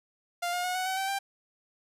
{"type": "tone with pitch steps", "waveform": "sawtooth", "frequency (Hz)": [698.5, 712.8, 727.3, 742.2, 757.3, 772.8, 788.6], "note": ["F5", "F5", "F#5", "F#5", "F#5", "G5", "G5"], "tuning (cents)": [0, 35, -30, 5, 40, -25, 10], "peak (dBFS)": -25, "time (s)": [0.42, 1.19], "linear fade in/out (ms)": 10, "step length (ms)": 110, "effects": ["resampled to 32000 Hz"]}